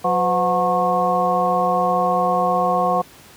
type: harmonic tone with a mistuned harmonic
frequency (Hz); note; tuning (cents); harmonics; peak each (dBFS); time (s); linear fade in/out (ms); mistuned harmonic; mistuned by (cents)
181.5; F#3; -33; 1 / 2 / 3 / 4 / 5 / 6; -26 / -30 / -22 / -19 / -30 / -21; 0.04-3.02; 10; 3; -110
effects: pink hiss -45 dBFS RMS until 3.36 s + high-pass 80 Hz 12 dB/octave